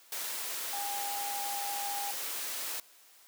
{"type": "tone in noise", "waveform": "sine", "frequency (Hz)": 808, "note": "G#5", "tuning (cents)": -48, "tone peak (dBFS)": -36, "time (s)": [0.73, 2.11], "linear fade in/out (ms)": 2, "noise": "white", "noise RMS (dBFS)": -37, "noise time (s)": [0.12, 2.8], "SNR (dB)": -2, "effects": ["white hiss -59 dBFS RMS until 3.27 s", "high-pass 400 Hz 12 dB/octave"]}